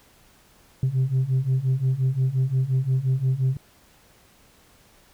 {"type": "beating tone pair", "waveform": "sine", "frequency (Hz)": [127.9, 133.6], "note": ["C3", "C3"], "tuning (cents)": [-39, 36], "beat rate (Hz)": 5.7, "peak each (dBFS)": [-22, -20], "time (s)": [0.83, 3.57], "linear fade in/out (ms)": 2, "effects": ["tanh soft clip ceiling -16 dBFS", "pink hiss -56 dBFS RMS until 5.13 s"]}